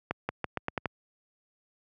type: accelerating click train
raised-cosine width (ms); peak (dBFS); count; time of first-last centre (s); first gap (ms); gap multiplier
0.5; -14; 7; 0.11-0.857; 180; 0.85
effects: high-pass 80 Hz 12 dB/octave